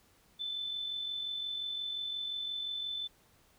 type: tone with amplitude modulation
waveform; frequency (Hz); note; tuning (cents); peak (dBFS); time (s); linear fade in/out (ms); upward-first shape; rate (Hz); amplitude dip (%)
sine; 3520; A7; 0; -33; 0.39-3.08; 20; sine; 45.7; 40
effects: pink hiss -66 dBFS RMS until 3.58 s